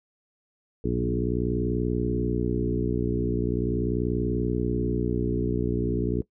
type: harmonic tone with a mistuned harmonic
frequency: 60.4 Hz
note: B1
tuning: 38 cents flat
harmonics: 1 / 2 / 3 / 4 / 5 / 6 / 7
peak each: -31 / -31 / -31 / -31 / -31 / -31 / -31 dBFS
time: 0.84-6.22 s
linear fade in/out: 5 ms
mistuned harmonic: 2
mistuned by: -27 cents
effects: noise-tail reverb RT60 0.1 s tail -19 dB re dry

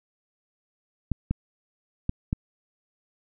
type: clicks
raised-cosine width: 5 ms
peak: -12 dBFS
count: 4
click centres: 1.117 / 1.31 / 2.094 / 2.329 s
effects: none

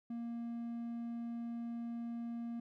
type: tone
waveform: triangle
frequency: 234.1 Hz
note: A#3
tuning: 8 cents sharp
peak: -37 dBFS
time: 0.1-2.6 s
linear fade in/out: 5 ms
effects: none

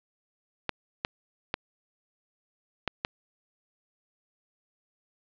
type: clicks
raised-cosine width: 0.3 ms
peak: -11 dBFS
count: 5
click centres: 0.693 / 1.049 / 1.541 / 2.877 / 3.049 s
effects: resampled to 11025 Hz + 7-bit

